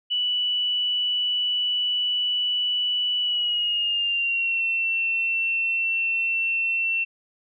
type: tone with pitch glide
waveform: sine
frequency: 2960 to 2699 Hz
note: F#7 to E7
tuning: 0 to +40 cents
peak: -21 dBFS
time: 0.1-7.05 s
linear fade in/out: 20 ms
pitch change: -160 cents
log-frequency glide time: 3.2-4.65 s
effects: none